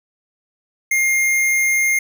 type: tone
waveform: square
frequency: 2122 Hz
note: C7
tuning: 24 cents sharp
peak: -15 dBFS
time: 0.91-1.99 s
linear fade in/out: 5 ms
effects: none